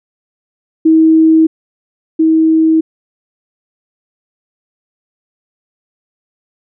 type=tone pair in turn; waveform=sine; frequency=320 / 320 Hz; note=D#4 / D#4; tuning=+49 / +49 cents; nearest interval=unison; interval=0 cents; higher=neither; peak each=-4 / -6 dBFS; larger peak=first; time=0.85-1.47 / 2.19-2.81 s; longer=neither; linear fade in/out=10 ms; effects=none